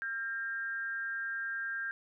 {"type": "tone with amplitude modulation", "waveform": "sine", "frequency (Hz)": 1600, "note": "G6", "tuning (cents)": 35, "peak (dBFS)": -31, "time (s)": [0.02, 1.91], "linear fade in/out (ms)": 0, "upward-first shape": "sine", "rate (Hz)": 230, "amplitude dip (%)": 60, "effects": []}